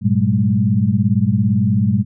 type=tone cluster; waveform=sine; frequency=103.8 / 120.9 / 191.8 / 209.8 Hz; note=G#2 / B2 / G3 / G#3; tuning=0 / -36 / -37 / +18 cents; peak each=-18 dBFS; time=0.01-2.05 s; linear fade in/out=50 ms; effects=none